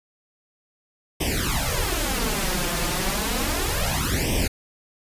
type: noise with flanger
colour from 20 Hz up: pink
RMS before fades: -24 dBFS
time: 1.2-4.48 s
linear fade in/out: 10 ms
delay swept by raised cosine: 0.35 to 5.75 ms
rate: 0.32 Hz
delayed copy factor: +0.95
effects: resampled to 32000 Hz